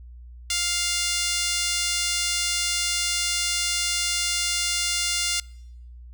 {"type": "tone with high-pass filter", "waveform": "5% pulse", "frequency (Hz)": 700, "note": "F5", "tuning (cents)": 4, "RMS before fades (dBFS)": -25, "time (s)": [0.5, 5.4], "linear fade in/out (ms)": 2, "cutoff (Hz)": 2100, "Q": 0.86, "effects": ["noise-tail reverb RT60 0.8 s tail -25 dB re dry", "added 60 Hz sine -40 dBFS peak until 6.13 s"]}